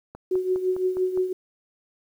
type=click train; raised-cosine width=1 ms; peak=-25 dBFS; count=6; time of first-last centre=0.15-1.175 s; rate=4.88 Hz
type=tone with tremolo; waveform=sine; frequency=370 Hz; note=F#4; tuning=in tune; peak=-18 dBFS; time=0.31-1.33 s; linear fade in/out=5 ms; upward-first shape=triangle; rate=5.9 Hz; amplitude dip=75%
effects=9-bit